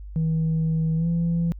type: tone with pitch glide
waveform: sine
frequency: 160.5 to 168.67 Hz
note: E3 to E3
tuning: -46 to +40 cents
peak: -18 dBFS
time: 0.16-1.52 s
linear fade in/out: 0 ms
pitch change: +86 cents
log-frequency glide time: 0.96-1.07 s
effects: tanh soft clip ceiling -18 dBFS + added 50 Hz sine -35 dBFS peak until 1.59 s